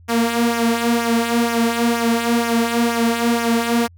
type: tone with flanger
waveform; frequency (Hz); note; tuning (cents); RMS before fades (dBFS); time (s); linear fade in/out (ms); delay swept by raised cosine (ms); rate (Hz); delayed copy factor
sawtooth; 233.4; A#3; +2; -18; 0.08-3.88; 20; 0.23 to 4.13; 2.1; -0.6
effects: added 86 Hz sine -43 dBFS peak until 3.97 s